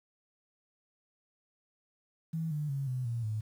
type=tone with pitch steps; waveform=sine; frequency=162.2 / 149.6 / 137.98 / 127.26 / 117.37 / 108.26 Hz; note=E3 / D3 / C#3 / C3 / A#2 / A2; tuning=-28 / +32 / -8 / -48 / +12 / -28 cents; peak=-31 dBFS; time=2.33-3.41 s; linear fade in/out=10 ms; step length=180 ms; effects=10-bit